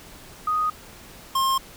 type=tone pair in turn; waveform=sine / square; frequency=1244.5 / 1064.6 Hz; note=D#6 / C6; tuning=0 / +30 cents; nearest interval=minor third; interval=270 cents; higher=first; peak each=-20 dBFS; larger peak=neither; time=0.47-0.7 / 1.35-1.58 s; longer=neither; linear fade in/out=5 ms; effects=pink hiss -45 dBFS RMS until 1.76 s